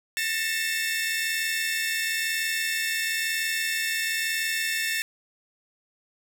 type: tone cluster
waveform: sawtooth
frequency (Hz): 1780 / 1861 / 2182 / 2657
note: A6 / A#6 / C#7 / E7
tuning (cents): +20 / -3 / -28 / +13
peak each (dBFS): -25 / -30 / -31 / -27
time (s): 0.17-5.02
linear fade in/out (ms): 0
effects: none